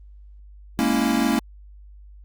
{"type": "chord", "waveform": "square", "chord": "A# half-diminished seventh", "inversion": "third", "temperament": "equal", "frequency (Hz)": [207.7, 233.1, 277.2, 329.6], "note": ["G#3", "A#3", "C#4", "E4"], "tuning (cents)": [0, 0, 0, 0], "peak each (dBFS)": [-27, -23, -24, -27], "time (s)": [0.79, 1.39], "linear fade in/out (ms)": 0, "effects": ["added 50 Hz sine -42 dBFS peak until 2.24 s", "Opus 32 kbps"]}